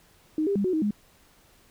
sine tone with pitch steps, 310.5 / 399.2 / 200.6 / 368.8 / 314.2 / 207.6 Hz, D#4 / G4 / G3 / F#4 / D#4 / G#3, -3 / +32 / +40 / -6 / +17 / 0 cents, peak -22 dBFS, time 0.38-0.908 s, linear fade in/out 2 ms, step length 88 ms, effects pink hiss -59 dBFS RMS until 1.7 s

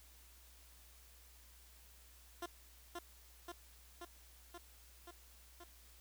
15% pulse tone with echo, 347.5 Hz, F4, 9 cents flat, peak -35 dBFS, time 2.42-2.46 s, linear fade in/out 5 ms, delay 530 ms, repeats 6, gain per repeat -2 dB, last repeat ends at 5.64 s, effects added 60 Hz sine -62 dBFS peak until 6 s + white hiss -64 dBFS RMS until 6 s

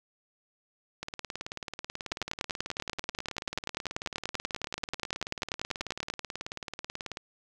two click trains, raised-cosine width 0.2 ms, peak -19 / -13 dBFS, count 114 / 42, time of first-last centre 1.03-7.171 / 2.12-6.101 s, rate 18.4 / 10.3 Hz, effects none

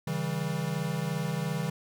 square chord, C# diminished, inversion none, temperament equal with one note detuned, 138.59 / 161.42 / 196 Hz, C#3 / E3 / G3, 0 / -36 / 0 cents, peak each -35 / -32 / -37 dBFS, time 0.07-1.7 s, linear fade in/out 5 ms, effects none

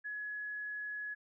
sine tone, 1689 Hz, G#6, 29 cents sharp, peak -38 dBFS, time 0.04-1.15 s, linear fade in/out 20 ms, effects none

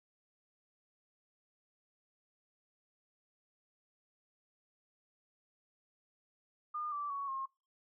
sine tone with pitch steps, 1213 / 1164.3 / 1117.5 / 1072.6 Hz, D#6 / D6 / C#6 / C6, -44 / -15 / +14 / +43 cents, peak -36 dBFS, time 6.74-7.46 s, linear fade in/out 10 ms, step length 180 ms, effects noise-tail reverb RT60 0.3 s tail -24 dB re dry

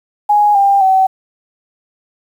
sine tone with pitch steps, 830.6 / 795.4 / 761.7 Hz, G#5 / G5 / G5, 0 / +25 / -50 cents, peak -7 dBFS, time 0.29-1.07 s, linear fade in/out 10 ms, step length 260 ms, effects 7-bit

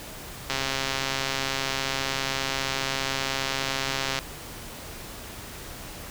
click train, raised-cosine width 0.2 ms, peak -9 dBFS, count 499, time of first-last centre 0.5-4.189 s, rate 135 Hz, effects pink hiss -40 dBFS RMS until 6.1 s

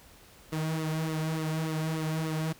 sawtooth tone with flanger, 158.3 Hz, D#3, 30 cents sharp, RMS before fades -31 dBFS, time 0.52-2.53 s, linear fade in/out 10 ms, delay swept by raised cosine 1.2 to 4.1 ms, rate 3.4 Hz, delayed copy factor -0.65, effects pink hiss -55 dBFS RMS until 2.59 s

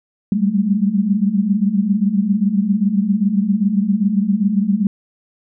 sine tone cluster, 192.3 / 199.8 / 217.4 Hz, G3 / G3 / A3, -33 / +33 / -21 cents, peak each -18 dBFS, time 0.32-4.87 s, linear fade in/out 2 ms, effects none

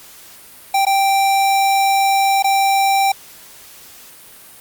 square tone with dropouts, 784 Hz, G5, in tune, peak -13 dBFS, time 0.74-3.12 s, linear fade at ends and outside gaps 5 ms, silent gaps 0.852-0.866 / 2.425-2.442 s, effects white hiss -41 dBFS RMS until 4.6 s + Opus 48 kbps

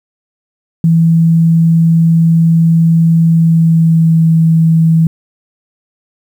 sine tone with pitch glide, 164.81 to 162.63 Hz, E3 to E3, 0 to -23 cents, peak -5 dBFS, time 0.84-5.07 s, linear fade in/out 2 ms, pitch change -23 cents, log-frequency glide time 3.25-4.25 s, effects 7-bit

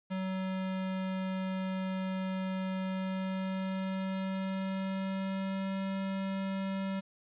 square tone with pitch glide, 188.4 to 193.03 Hz, F#3 to G3, +32 to -26 cents, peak -33 dBFS, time 0.1-7.01 s, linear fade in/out 20 ms, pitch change +42 cents, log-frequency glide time 2.81-5.86 s, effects resampled to 8000 Hz + 10-bit

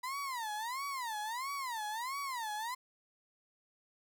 35% pulse tone with vibrato, 975 Hz, B5, 23 cents flat, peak -35 dBFS, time 0.03-2.75 s, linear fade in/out 10 ms, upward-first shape sine, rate 1.5 Hz, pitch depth 260 cents each way, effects none

